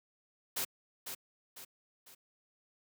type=noise with echo; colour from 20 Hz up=white; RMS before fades=-35 dBFS; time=0.56-0.65 s; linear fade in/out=10 ms; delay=500 ms; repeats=3; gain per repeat=-7 dB; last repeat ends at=2.15 s; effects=high-pass 150 Hz 12 dB/octave